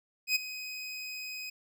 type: tone with ADSR envelope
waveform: 25% pulse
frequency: 2513 Hz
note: D#7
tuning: 17 cents sharp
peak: -19 dBFS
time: 0.27-1.5 s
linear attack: 85 ms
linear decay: 16 ms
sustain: -15 dB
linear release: 7 ms
effects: none